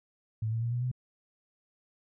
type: tone with pitch steps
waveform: sine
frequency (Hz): 110 / 113.75 / 117.62 / 121.63 / 125.77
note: A2 / A#2 / A#2 / B2 / B2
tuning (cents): 0 / -42 / +16 / -26 / +32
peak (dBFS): -28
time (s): 0.42-0.915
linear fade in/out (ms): 5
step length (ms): 99
effects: none